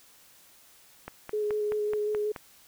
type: click train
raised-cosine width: 0.5 ms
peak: -22 dBFS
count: 7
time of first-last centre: 1.08-2.362 s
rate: 4.68 Hz
type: tone with vibrato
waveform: sine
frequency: 421.3 Hz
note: G#4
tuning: 25 cents sharp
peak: -26 dBFS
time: 1.33-2.32 s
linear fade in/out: 5 ms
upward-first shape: square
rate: 5.4 Hz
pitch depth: 12 cents each way
effects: white hiss -57 dBFS RMS until 2.67 s